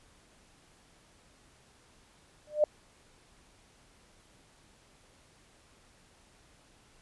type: tone with exponential growth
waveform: sine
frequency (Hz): 601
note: D5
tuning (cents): +40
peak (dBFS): -17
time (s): 2.47-2.64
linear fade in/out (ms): 2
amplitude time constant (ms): 36
effects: pink hiss -62 dBFS RMS until 7.01 s + resampled to 24000 Hz